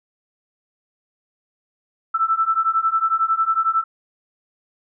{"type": "beating tone pair", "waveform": "sine", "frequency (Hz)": [1318.5, 1329.5], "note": ["E6", "E6"], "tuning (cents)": [0, 14], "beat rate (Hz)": 11, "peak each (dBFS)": [-20, -19], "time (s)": [2.14, 3.84], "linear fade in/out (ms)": 10, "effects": []}